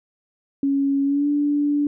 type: tone with pitch glide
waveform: sine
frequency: 277.2 to 290.8 Hz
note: C#4 to D4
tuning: 0 to -17 cents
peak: -17 dBFS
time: 0.63-1.87 s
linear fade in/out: 2 ms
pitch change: +83 cents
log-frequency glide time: 1.04-1.28 s
effects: none